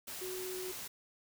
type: tone in noise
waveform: sine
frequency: 370 Hz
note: F#4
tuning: in tune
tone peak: -40 dBFS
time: 0.21-0.72 s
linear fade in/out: 10 ms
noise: white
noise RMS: -44 dBFS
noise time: 0.07-0.88 s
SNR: +1 dB
effects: none